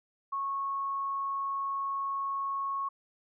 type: tone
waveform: sine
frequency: 1100 Hz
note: C#6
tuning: 14 cents flat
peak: -30 dBFS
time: 0.32-2.89 s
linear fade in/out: 10 ms
effects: none